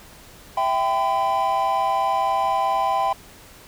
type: chord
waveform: triangle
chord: E minor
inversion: none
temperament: equal with one note detuned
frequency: 659.3 / 784 / 1013.2 Hz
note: E5 / G5 / B5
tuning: 0 / 0 / +44 cents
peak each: -24 / -19 / -20 dBFS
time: 0.57-3.13 s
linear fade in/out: 5 ms
effects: tanh soft clip ceiling -10 dBFS + pink hiss -46 dBFS RMS until 3.67 s